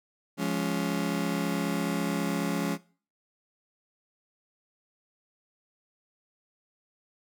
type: chord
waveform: 35% pulse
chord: Db major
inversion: first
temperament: just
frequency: 173.24 / 207.9 / 277.2 Hz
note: F3 / Ab3 / Db4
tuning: -14 / +2 / 0 cents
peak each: -30 dBFS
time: 0.37-2.78 s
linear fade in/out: 50 ms
effects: noise-tail reverb RT60 0.4 s tail -19 dB re dry